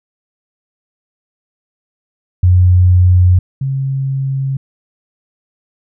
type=tone pair in turn; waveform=sine; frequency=90.4 / 135.19 Hz; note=F#2 / C#3; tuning=-40 / -43 cents; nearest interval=perfect fifth; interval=697 cents; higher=second; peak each=-5 / -14 dBFS; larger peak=first; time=2.43-3.39 / 3.61-4.57 s; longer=neither; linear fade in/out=5 ms; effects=none